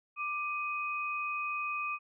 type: tone pair together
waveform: sine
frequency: 1184 / 2509 Hz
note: D6 / D#7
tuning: +14 / +14 cents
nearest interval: octave + minor second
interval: 1300 cents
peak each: -35 / -35 dBFS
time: 0.16-1.99 s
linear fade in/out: 50 ms
effects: none